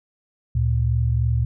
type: tone pair together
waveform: sine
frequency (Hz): 72.7 / 116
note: D2 / A#2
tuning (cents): -17 / -8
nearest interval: minor sixth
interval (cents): 809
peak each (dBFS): -21 / -19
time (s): 0.55-1.45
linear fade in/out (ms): 5
effects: none